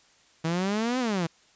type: exponential two-way sweep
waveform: sawtooth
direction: up then down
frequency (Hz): 158.6 to 261.6 to 158.6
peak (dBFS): -21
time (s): 0.44-1.27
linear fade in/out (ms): 10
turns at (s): 0.99
effects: white hiss -60 dBFS RMS until 1.55 s + resampled to 16000 Hz